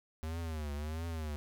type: tone with vibrato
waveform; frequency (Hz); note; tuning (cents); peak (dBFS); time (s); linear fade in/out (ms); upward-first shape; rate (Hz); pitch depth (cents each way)
square; 77.78; D#2; 0; -37; 0.23-1.36; 0; triangle; 1.5; 150
effects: none